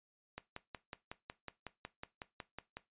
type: click train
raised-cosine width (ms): 0.3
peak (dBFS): -27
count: 14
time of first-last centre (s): 0.38-2.77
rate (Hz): 5.44
effects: noise-tail reverb RT60 0.2 s tail -17 dB re dry + resampled to 8000 Hz